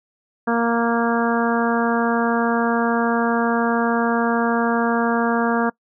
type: harmonic tone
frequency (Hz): 233.1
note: A#3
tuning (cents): 0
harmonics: 1 / 2 / 3 / 4 / 5 / 6 / 7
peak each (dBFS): -20 / -23 / -25 / -26 / -27 / -28 / -28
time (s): 0.47-5.7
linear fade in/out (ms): 10
effects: noise-tail reverb RT60 0.1 s tail -24 dB re dry